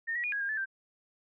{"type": "tone with pitch steps", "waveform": "sine", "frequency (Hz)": [1829, 1920, 2444, 1650, 1611, 1738, 1572], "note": ["A#6", "B6", "D#7", "G#6", "G6", "A6", "G6"], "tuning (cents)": [-33, -49, -32, -12, 47, -22, 4], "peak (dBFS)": -30, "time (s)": [0.07, 0.658], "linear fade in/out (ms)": 20, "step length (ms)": 84, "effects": []}